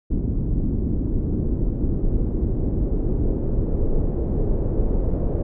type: noise with low-pass filter sweep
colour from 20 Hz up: brown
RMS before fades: -21 dBFS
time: 0.1-5.43 s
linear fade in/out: 10 ms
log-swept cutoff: 280 to 500 Hz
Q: 1.9
effects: none